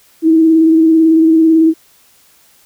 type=tone with vibrato; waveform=sine; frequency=322.4 Hz; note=E4; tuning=38 cents flat; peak=-5 dBFS; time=0.22-1.74 s; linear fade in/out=50 ms; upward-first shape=square; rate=18 Hz; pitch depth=21 cents each way; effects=white hiss -49 dBFS RMS until 2.65 s